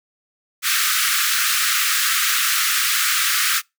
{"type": "high-pass noise", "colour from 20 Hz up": "pink", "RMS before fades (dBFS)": -19, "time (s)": [0.62, 3.62], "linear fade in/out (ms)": 50, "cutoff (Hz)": 1200, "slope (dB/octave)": 96, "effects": ["noise-tail reverb RT60 0.2 s tail -25 dB re dry"]}